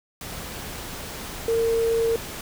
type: tone in noise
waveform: sine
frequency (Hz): 457.4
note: A#4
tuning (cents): -33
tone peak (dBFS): -19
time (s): 1.48-2.16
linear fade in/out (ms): 2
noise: pink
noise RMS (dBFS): -35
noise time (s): 0.21-2.41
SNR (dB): +13
effects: none